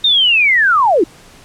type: linear sweep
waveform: sine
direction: down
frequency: 3729 to 290.8 Hz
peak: -8 dBFS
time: 0.04-1.04 s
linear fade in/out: 5 ms
effects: pink hiss -42 dBFS RMS until 1.44 s + low-pass 10000 Hz 12 dB/octave